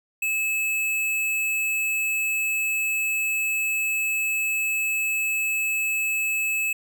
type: tone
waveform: square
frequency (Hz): 2600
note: E7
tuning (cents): -24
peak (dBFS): -23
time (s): 0.22-6.73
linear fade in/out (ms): 5
effects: none